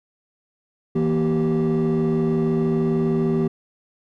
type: tone cluster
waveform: triangle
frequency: 162.7 / 236 / 388.4 Hz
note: E3 / A#3 / G4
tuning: -22 / +22 / -16 cents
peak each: -19 dBFS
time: 0.95-3.48 s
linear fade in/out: 10 ms
effects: tanh soft clip ceiling -12 dBFS